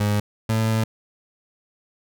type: tone pair in turn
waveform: 30% pulse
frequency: 103.83 / 111.14 Hz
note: G#2 / A2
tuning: 0 / +18 cents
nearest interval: minor second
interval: 118 cents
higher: second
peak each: -16 / -16 dBFS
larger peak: neither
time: 0-0.2 / 0.49-0.84 s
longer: second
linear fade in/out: 5 ms
effects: none